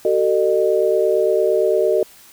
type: tone cluster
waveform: sine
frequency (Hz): 379.7 / 448.5 / 609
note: F#4 / A4 / D#5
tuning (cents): +45 / +33 / -37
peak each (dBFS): -18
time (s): 0.05-2.03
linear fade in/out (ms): 2
effects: white hiss -46 dBFS RMS until 2.32 s